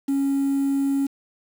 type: tone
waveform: triangle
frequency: 276.1 Hz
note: C#4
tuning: 7 cents flat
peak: -16 dBFS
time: 0.08-1.07 s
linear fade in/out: 10 ms
effects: tanh soft clip ceiling -15 dBFS + 7-bit